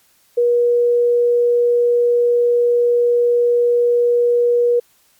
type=tone; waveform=sine; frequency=480.2 Hz; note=B4; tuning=49 cents flat; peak=-11 dBFS; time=0.37-4.8 s; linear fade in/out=10 ms; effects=white hiss -56 dBFS RMS until 5.19 s + MP3 96 kbps